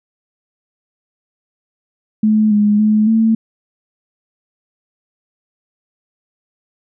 sine tone with pitch steps, 215.2 / 208.1 / 213.9 / 223.4 Hz, A3 / G#3 / A3 / A3, -38 / +4 / -49 / +27 cents, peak -9 dBFS, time 2.23-3.35 s, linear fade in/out 5 ms, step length 280 ms, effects none

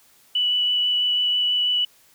sine tone with vibrato, 2960 Hz, F#7, in tune, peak -18 dBFS, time 0.35-1.85 s, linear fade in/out 5 ms, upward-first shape sine, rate 6.1 Hz, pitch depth 9 cents each way, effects white hiss -56 dBFS RMS until 2.14 s

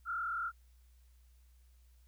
sine tone with frequency modulation, 1369 Hz, F6, 35 cents flat, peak -34 dBFS, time 0.05-0.52 s, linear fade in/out 50 ms, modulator 37.1 Hz, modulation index 1.6, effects added 61 Hz sine -60 dBFS peak until 2.07 s + white hiss -75 dBFS RMS until 2.07 s

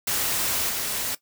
white noise with level steps, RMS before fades -25 / -28 dBFS, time 0.07-1.15 s, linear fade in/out 5 ms, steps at 0.69 s, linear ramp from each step 5 ms, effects noise-tail reverb RT60 0.1 s tail -17 dB re dry

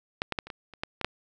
clicks, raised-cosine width 0.3 ms, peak -11 / -13 / -12 / -27 / -21 / -30 / -14 / -17 / -9 dBFS, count 9, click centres 0.219 / 0.323 / 0.388 / 0.47 / 0.502 / 0.737 / 0.835 / 1.013 / 1.046 s, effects none

